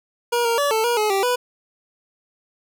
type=tone with pitch steps; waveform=25% pulse; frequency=476.9 / 464.8 / 573 / 441.6 / 477.3 / 425.7 / 390.8 / 493.2 Hz; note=A#4 / A#4 / D5 / A4 / A#4 / G#4 / G4 / B4; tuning=+39 / -5 / -43 / +6 / +41 / +43 / -5 / -2 cents; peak=-14 dBFS; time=0.32-1.36 s; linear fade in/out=10 ms; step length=130 ms; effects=none